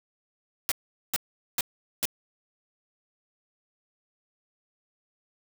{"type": "noise bursts", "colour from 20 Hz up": "white", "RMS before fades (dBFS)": -26, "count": 4, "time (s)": [0.69, 2.054], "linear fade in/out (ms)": 0, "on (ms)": 26, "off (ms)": 420, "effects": []}